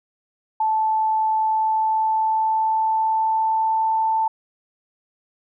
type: tone with pitch glide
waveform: sine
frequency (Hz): 875 to 885.7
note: A5 to A5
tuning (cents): -10 to +11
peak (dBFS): -17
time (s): 0.6-4.28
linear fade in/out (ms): 5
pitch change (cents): +21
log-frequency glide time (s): 1.37-3.86
effects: none

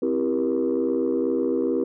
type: chord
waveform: sine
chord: C dominant seventh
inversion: none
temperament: equal with one note detuned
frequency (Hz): 261.6 / 329.6 / 392 / 476.2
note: C4 / E4 / G4 / Bb4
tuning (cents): 0 / 0 / 0 / +37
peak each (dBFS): -25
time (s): 0.02-1.84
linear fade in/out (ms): 5
effects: tanh soft clip ceiling -14 dBFS

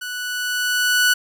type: tone with level ramp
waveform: sawtooth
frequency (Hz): 1480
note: F#6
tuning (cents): 0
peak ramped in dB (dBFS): -24 to -9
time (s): 0.01-1.14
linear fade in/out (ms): 10
effects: none

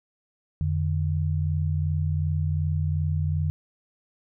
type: tone pair together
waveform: sine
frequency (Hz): 87.31 / 150.01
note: F2 / D3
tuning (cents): 0 / +37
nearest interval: major sixth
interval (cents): 937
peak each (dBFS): -24 / -26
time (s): 0.61-3.5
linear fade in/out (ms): 0
effects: none

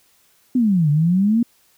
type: exponential two-way sweep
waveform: sine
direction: down then up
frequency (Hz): 261.6 to 143.4 to 241.4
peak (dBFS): -13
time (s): 0.55-1.43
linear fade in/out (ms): 5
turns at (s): 0.9
effects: white hiss -58 dBFS RMS until 1.77 s

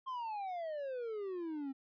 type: exponential sweep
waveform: triangle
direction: down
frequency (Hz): 1072 to 263.8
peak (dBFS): -36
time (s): 0.06-1.73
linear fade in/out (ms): 20
effects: resampled to 11025 Hz

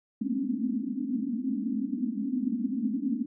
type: band-pass noise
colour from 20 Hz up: white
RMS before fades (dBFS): -30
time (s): 0.21-3.26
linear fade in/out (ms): 10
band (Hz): 210 to 280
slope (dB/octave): 96
effects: none

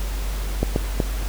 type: clicks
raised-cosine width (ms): 2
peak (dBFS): -6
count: 3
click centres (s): 0.63 / 0.761 / 1.002
effects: added 48 Hz sine -23 dBFS peak until 1.28 s + pink hiss -35 dBFS RMS until 1.28 s

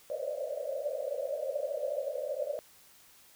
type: band-pass noise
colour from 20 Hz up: white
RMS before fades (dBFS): -35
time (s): 0.1-2.59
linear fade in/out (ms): 0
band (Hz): 520 to 610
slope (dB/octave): 96
effects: white hiss -59 dBFS RMS until 3.35 s

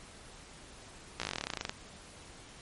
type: slowing click train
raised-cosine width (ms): 0.2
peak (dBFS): -16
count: 19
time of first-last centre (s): 1.2-1.694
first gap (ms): 16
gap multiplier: 1.06
effects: pink hiss -52 dBFS RMS until 2.61 s + MP3 48 kbps

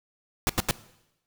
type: noise bursts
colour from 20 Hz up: pink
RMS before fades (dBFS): -23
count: 3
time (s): 0.47-0.71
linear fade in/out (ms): 0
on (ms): 24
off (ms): 84
effects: noise-tail reverb RT60 0.9 s tail -19 dB re dry

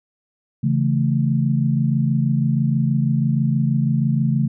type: chord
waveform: sine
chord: A major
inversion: first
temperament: equal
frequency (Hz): 138.59 / 164.81 / 220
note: C#3 / E3 / A3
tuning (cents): 0 / 0 / 0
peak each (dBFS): -18 / -22 / -21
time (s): 0.63-4.48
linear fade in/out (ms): 10
effects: none

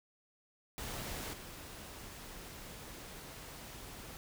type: noise with level steps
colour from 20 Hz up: pink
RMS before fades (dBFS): -42 / -49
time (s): 0.78-4.17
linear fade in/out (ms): 0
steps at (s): 1.33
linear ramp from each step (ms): 5
effects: none

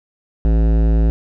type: tone with hard clipping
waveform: sine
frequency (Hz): 55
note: A1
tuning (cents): 0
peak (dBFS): -13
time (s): 0.45-1.1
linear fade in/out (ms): 0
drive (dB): 16
effects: none

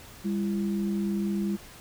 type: tone pair together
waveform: sine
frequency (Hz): 200.9 / 338.2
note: G3 / E4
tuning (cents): +43 / +44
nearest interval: major sixth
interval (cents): 901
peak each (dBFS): -26 / -33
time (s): 0.24-1.57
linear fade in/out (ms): 20
effects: pink hiss -48 dBFS RMS until 1.8 s

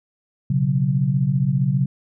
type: chord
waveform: sine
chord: B suspended second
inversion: none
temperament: equal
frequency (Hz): 123.47 / 138.59 / 185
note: B2 / C#3 / F#3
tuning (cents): 0 / 0 / 0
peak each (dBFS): -24 / -18 / -23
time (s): 0.5-1.86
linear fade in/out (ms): 5
effects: none

